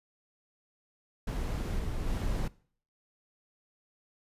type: noise with level steps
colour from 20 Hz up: brown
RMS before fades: -32 / -34 / -31 dBFS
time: 1.27-2.48 s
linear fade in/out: 5 ms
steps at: 1.78 / 2.07 s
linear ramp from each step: 10 ms
effects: noise-tail reverb RT60 0.5 s tail -21 dB re dry + resampled to 32000 Hz